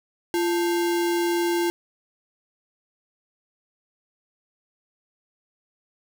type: tone with sample-and-hold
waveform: sine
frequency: 344.1 Hz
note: F4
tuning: 26 cents flat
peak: -20 dBFS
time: 0.34-1.7 s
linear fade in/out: 0 ms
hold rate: 1225 Hz
effects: none